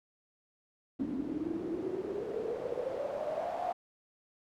pink noise with band-pass filter sweep, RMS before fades -36 dBFS, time 0.99-3.73 s, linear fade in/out 10 ms, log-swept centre 260 to 730 Hz, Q 9.2, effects none

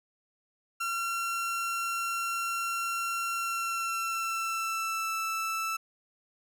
30% pulse tone with pitch glide, 1366 to 1321.8 Hz, F6 to E6, -39 to +4 cents, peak -27 dBFS, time 0.8-5.77 s, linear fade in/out 10 ms, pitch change -57 cents, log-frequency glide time 3.34-5.13 s, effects none

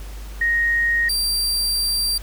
sine / sawtooth tone pair in turn, 1869 / 4710 Hz, A#6 / D8, +4 / +4 cents, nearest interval octave + major third, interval 1600 cents, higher second, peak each -16 dBFS, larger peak neither, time 0.41-1.09 / 1.09-2.18 s, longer second, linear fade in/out 5 ms, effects added 50 Hz sine -31 dBFS peak until 2.22 s + pink hiss -43 dBFS RMS until 2.22 s

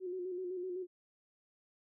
sine tone with vibrato, 364.4 Hz, F#4, 26 cents flat, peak -37 dBFS, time 0-0.87 s, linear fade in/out 50 ms, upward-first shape square, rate 7.9 Hz, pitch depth 42 cents each way, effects none

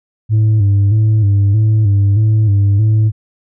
sine tone with vibrato, 104.3 Hz, G#2, 8 cents sharp, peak -5 dBFS, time 0.29-3.12 s, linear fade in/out 50 ms, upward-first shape square, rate 1.6 Hz, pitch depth 70 cents each way, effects tanh soft clip ceiling -7 dBFS

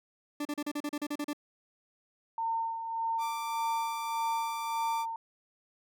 40% pulse tone bursts, 293.7 Hz, D4, in tune, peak -31 dBFS, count 11, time 0.4-1.332 s, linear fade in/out 5 ms, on 52 ms, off 36 ms
sine tone with tremolo, 909 Hz, A#5, 44 cents flat, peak -28 dBFS, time 2.38-5.16 s, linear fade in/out 2 ms, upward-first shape sine, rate 1.7 Hz, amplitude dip 55%
sawtooth tone, 1174.7 Hz, D6, in tune, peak -34 dBFS, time 3.18-5.06 s, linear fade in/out 50 ms
effects none

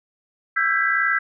sine tone cluster, 1332 / 1573 / 1634 / 1983 Hz, E6 / G6 / G#6 / B6, +18 / +6 / -29 / +7 cents, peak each -23 dBFS, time 0.56-1.19 s, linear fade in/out 10 ms, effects none

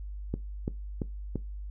click train, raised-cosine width 3 ms, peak -17 dBFS, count 4, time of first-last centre 0.34-1.357 s, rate 2.95 Hz, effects noise-tail reverb RT60 0.2 s tail -19 dB re dry + added 50 Hz sine -36 dBFS peak until 1.7 s

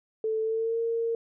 sine tone with pitch glide, 440 to 460 Hz, A4 to A#4, 0 to -23 cents, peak -25 dBFS, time 0.24-1.15 s, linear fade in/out 2 ms, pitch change +77 cents, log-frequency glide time 0.41-0.79 s, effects none

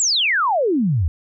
sine exponential sweep, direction down, 7830 to 73.42 Hz, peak -15 dBFS, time 0-1.08 s, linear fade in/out 0 ms, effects none

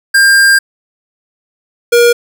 square tone pair in turn, 1600 / 475.7 Hz, G6 / A#4, +35 / +35 cents, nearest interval octave + major sixth, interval 2100 cents, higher first, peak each -5 dBFS, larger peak neither, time 0.14-0.59 / 1.92-2.13 s, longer first, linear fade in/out 10 ms, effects none

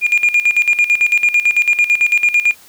sine tone with tremolo, 2419 Hz, D#7, 49 cents flat, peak -6 dBFS, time 0.01-2.55 s, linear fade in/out 50 ms, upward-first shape square, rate 9 Hz, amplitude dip 80%, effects tanh soft clip ceiling -6 dBFS + white hiss -44 dBFS RMS until 2.68 s

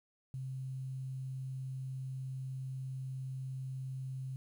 sine tone, 131.6 Hz, C3, 10 cents sharp, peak -38 dBFS, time 0.34-4.36 s, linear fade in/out 0 ms, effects 11-bit

